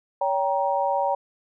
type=chord; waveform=sine; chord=G diminished; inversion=second; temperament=just; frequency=564.5 / 784 / 940.8 Hz; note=Db5 / G5 / Bb5; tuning=+31 / 0 / +16 cents; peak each=-25 dBFS; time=0.21-1.15 s; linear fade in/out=5 ms; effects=none

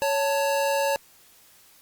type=tone pair together; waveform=square; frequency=558 / 888.6 Hz; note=C#5 / A5; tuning=+11 / +17 cents; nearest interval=minor sixth; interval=806 cents; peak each=-24 / -27 dBFS; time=0.02-0.96 s; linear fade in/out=0 ms; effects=white hiss -55 dBFS RMS until 1.81 s + Opus 48 kbps

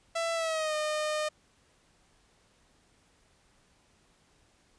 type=tone with pitch glide; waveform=sawtooth; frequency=666 to 610.7 Hz; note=E5 to D#5; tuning=+18 to -32 cents; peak=-25 dBFS; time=0.15-1.29 s; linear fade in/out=10 ms; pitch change=-150 cents; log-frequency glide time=0.34-0.75 s; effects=pink hiss -66 dBFS RMS until 4.78 s + resampled to 22050 Hz

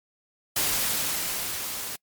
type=noise with level ramp; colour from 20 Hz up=white; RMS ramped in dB=-24 to -34 dBFS; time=0.56-1.96 s; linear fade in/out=5 ms; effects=noise-tail reverb RT60 0.1 s tail -26 dB re dry + MP3 96 kbps

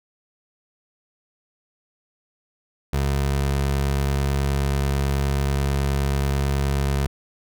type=tone; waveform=25% pulse; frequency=69.3 Hz; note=C#2; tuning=in tune; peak=-16 dBFS; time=2.93-7.07 s; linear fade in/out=5 ms; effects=none

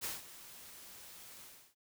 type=noise with ADSR envelope; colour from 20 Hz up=white; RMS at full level=-38 dBFS; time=0.01-1.75 s; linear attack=33 ms; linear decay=170 ms; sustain=-15 dB; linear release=320 ms; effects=none

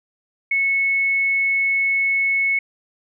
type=tone; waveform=sine; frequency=2200 Hz; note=C#7; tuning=14 cents flat; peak=-16 dBFS; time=0.51-2.59 s; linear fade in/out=5 ms; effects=none

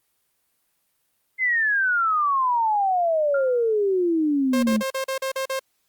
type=exponential sweep; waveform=sine; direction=down; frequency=2093 to 207.7 Hz; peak=-18 dBFS; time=1.38-4.83 s; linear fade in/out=50 ms
type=tone with exponential decay; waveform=sine; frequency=1396.9 Hz; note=F6; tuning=in tune; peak=-25 dBFS; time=3.34-3.74 s; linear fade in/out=5 ms; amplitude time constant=86 ms
type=tone bursts; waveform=sawtooth; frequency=532 Hz; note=C5; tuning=29 cents sharp; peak=-20 dBFS; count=8; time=4.53-5.594 s; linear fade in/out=5 ms; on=98 ms; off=40 ms
effects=white hiss -70 dBFS RMS until 5.88 s + Opus 32 kbps

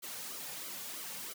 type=noise with flanger; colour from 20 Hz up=white; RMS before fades=-43 dBFS; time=0.02-1.34 s; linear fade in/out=20 ms; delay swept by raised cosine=1.1 to 3.1 ms; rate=3.1 Hz; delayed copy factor=-0.7; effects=high-pass 150 Hz 12 dB/octave

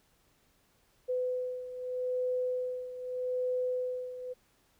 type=beating tone pair; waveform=sine; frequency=503 / 503.81 Hz; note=B4 / B4; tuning=+32 / +34 cents; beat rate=0.81 Hz; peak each=-32 / -37 dBFS; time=1.08-4.34 s; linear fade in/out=20 ms; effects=pink hiss -69 dBFS RMS until 4.79 s

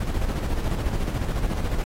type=noise with tremolo; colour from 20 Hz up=brown; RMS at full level=-23 dBFS; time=0-1.84 s; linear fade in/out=5 ms; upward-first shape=square; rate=14 Hz; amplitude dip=45%; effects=AAC 48 kbps

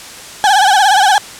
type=tone with vibrato; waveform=35% pulse; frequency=800 Hz; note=G5; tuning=35 cents sharp; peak=-5 dBFS; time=0.44-1.18 s; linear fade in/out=0 ms; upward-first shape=triangle; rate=17 Hz; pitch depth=150 cents each way; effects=white hiss -31 dBFS RMS until 1.39 s + low-pass 9000 Hz 12 dB/octave

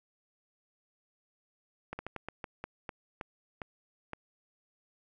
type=slowing click train; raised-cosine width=0.5 ms; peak=-23 dBFS; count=11; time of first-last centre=1.93-4.133 s; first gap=60 ms; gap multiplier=1.27; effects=none

